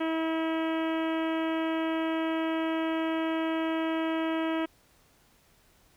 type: harmonic tone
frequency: 322.9 Hz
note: E4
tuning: 36 cents flat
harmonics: 1 / 2 / 3 / 4 / 5 / 6 / 7 / 8 / 9 / 10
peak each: -28 / -34 / -38 / -40 / -42 / -44 / -45 / -46 / -47 / -48 dBFS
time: 0-4.66 s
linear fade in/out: 10 ms
effects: pink hiss -63 dBFS RMS until 5.96 s